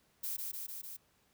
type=noise with echo; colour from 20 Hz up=violet; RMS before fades=-38 dBFS; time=0.23-0.37 s; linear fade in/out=10 ms; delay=150 ms; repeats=4; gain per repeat=-2 dB; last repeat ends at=0.97 s; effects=pink hiss -71 dBFS RMS until 1.33 s + high-pass 60 Hz 12 dB/octave